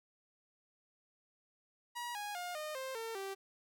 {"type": "tone with pitch steps", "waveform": "sawtooth", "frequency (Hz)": [960, 826.1, 710.9, 611.8, 526.5, 453.1, 389.9], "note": ["B5", "G#5", "F5", "D#5", "C5", "A#4", "G4"], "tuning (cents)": [-49, -9, 31, -29, 11, -49, -9], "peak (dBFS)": -36, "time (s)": [1.95, 3.35], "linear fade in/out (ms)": 20, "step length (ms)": 200, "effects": []}